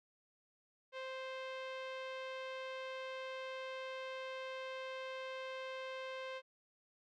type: tone with low-pass filter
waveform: sawtooth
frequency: 523.3 Hz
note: C5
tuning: in tune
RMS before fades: -45 dBFS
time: 0.92-6.42 s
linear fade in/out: 50 ms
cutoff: 3100 Hz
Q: 1.5
effects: none